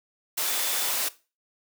sine tone in noise, 3506 Hz, A7, 7 cents flat, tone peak -38 dBFS, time 0.46-0.91 s, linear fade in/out 10 ms, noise white, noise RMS -27 dBFS, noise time 0.37-1.09 s, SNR -14 dB, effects noise-tail reverb RT60 0.3 s tail -17 dB re dry + high-pass 400 Hz 12 dB/octave

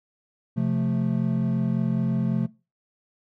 triangle chord, F major, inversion second, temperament equal, 130.81 / 174.61 / 220 Hz, C3 / F3 / A3, 0 / 0 / 0 cents, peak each -24 dBFS, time 0.56-2.47 s, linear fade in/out 20 ms, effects noise-tail reverb RT60 0.3 s tail -22 dB re dry

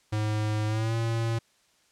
square tone with pitch glide, 107 to 114.68 Hz, A2 to A#2, -48 to -28 cents, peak -26 dBFS, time 0.12-1.39 s, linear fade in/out 10 ms, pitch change +120 cents, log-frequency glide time 0.67-0.95 s, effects white hiss -65 dBFS RMS until 1.91 s + low-pass 8000 Hz 12 dB/octave

